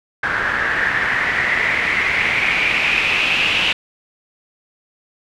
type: noise with low-pass filter sweep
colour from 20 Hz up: white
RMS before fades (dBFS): -18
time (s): 0.23-3.73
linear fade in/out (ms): 5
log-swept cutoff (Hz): 1600 to 2800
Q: 6.3
effects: none